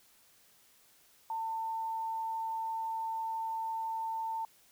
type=tone; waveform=sine; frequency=897 Hz; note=A5; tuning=33 cents sharp; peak=-33 dBFS; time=1.3-4.45 s; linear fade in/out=2 ms; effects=white hiss -64 dBFS RMS until 4.71 s